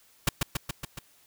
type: noise with echo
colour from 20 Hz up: pink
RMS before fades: -22 dBFS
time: 0.27-0.29 s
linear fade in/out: 5 ms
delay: 140 ms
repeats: 5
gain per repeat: -3 dB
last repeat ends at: 0.99 s
effects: white hiss -61 dBFS RMS until 1.26 s